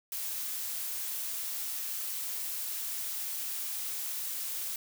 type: noise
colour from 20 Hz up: blue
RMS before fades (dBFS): -36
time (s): 0.12-4.76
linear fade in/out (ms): 2
effects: none